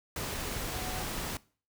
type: tone in noise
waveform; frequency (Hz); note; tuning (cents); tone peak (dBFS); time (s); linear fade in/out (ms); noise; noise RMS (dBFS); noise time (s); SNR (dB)
sine; 740; F#5; 0; -42; 0.74-1.03; 2; pink; -36; 0.16-1.37; -9
effects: noise-tail reverb RT60 0.4 s tail -21 dB re dry